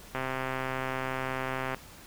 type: click train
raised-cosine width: 0.5 ms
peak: -17 dBFS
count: 210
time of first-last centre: 0.15-1.745 s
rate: 131 Hz
effects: pink hiss -50 dBFS RMS until 2.06 s